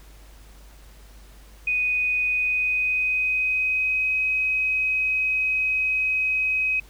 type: tone with pitch glide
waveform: sine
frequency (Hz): 2489 to 2530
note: D#7 to D#7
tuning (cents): 0 to +28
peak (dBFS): -20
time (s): 1.67-6.8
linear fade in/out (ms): 5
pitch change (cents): +28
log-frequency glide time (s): 2.28-4.18
effects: added 50 Hz sine -45 dBFS peak until 6.89 s + pink hiss -53 dBFS RMS until 6.89 s